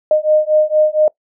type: beating tone pair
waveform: sine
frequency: 612 / 616.3 Hz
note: D#5 / D#5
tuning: -29 / -17 cents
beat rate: 4.3 Hz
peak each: -13 dBFS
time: 0.11-1.08 s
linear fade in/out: 2 ms
effects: noise-tail reverb RT60 0.1 s tail -22 dB re dry